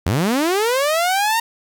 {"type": "linear sweep", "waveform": "sawtooth", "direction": "up", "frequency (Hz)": [73.2, 932.3], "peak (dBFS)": -12, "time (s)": [0.06, 1.4], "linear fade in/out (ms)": 5, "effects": ["8-bit"]}